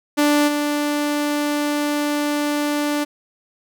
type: tone with level steps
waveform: sawtooth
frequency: 293.7 Hz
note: D4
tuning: in tune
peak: -10 / -15 dBFS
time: 0.17-3.05 s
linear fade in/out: 20 ms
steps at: 0.47 s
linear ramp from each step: 20 ms
effects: none